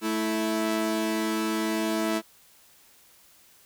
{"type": "tone pair together", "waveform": "sawtooth", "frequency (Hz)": [219.1, 328.3], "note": ["A3", "E4"], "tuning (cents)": [-7, -7], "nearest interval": "perfect fifth", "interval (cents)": 700, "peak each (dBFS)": [-25, -23], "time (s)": [0.01, 2.22], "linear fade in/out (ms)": 50, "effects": ["white hiss -57 dBFS RMS until 3.65 s"]}